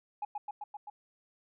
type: tone with echo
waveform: sine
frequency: 832 Hz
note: G#5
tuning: 3 cents sharp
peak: -31 dBFS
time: 0.22-0.25 s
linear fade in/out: 5 ms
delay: 130 ms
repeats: 5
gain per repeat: -2 dB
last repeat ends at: 0.9 s
effects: tanh soft clip ceiling -30 dBFS